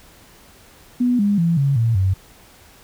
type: tone with pitch steps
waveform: sine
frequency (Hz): 246.2 / 203.5 / 168.16 / 138.98 / 114.86 / 94.92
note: B3 / G#3 / E3 / C#3 / A#2 / F#2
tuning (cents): -5 / -35 / +35 / +5 / -25 / +45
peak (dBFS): -14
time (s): 1-2.14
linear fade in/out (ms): 10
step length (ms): 190
effects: pink hiss -48 dBFS RMS until 2.83 s